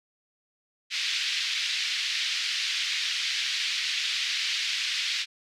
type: band-pass noise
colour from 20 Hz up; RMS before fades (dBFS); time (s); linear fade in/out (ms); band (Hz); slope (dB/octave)
white; -29; 0.9-5.26; 50; 2000 to 4600; 24
effects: none